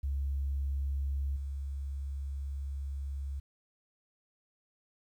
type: tone with level steps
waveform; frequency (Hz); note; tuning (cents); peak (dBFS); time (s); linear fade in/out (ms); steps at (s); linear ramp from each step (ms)
sine; 69.2; C#2; -2; -29 / -34; 0.03-3.4; 10; 1.36; 5
effects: tanh soft clip ceiling -25 dBFS + 11-bit